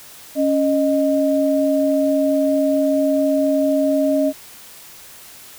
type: tone pair together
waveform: sine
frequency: 277.2 / 618.4 Hz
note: C#4 / D#5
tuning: 0 / -11 cents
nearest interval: octave + major second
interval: 1389 cents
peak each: -17 dBFS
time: 0.35-4.33 s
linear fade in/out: 50 ms
effects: white hiss -41 dBFS RMS until 5.58 s